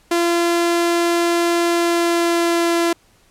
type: tone with pitch glide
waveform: sawtooth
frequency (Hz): 342.3 to 339.3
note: F4 to F4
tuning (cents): -35 to -50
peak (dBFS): -11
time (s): 0.11-2.93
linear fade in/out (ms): 5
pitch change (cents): -15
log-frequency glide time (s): 1.68-2.75
effects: pink hiss -55 dBFS RMS until 3.3 s + low-pass 12000 Hz 12 dB/octave